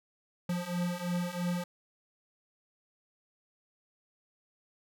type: beating tone pair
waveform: square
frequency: 174.61 / 177.61 Hz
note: F3 / F3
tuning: 0 / +29 cents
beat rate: 3 Hz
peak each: -36 / -34 dBFS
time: 0.49-1.64 s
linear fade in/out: 5 ms
effects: none